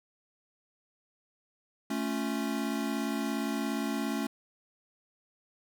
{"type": "chord", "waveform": "square", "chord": "A augmented", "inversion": "none", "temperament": "equal", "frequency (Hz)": [220, 277.2, 349.2], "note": ["A3", "C#4", "E#4"], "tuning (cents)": [0, 0, 0], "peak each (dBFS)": [-34, -34, -40], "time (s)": [1.9, 4.27], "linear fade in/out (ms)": 5, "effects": []}